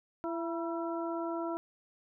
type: harmonic tone with a mistuned harmonic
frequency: 335.4 Hz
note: E4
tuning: 30 cents sharp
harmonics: 1 / 2 / 3 / 4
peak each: -35 / -38 / -41 / -43 dBFS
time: 0.24-1.57 s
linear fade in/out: 0 ms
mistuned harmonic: 3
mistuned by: -62 cents
effects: none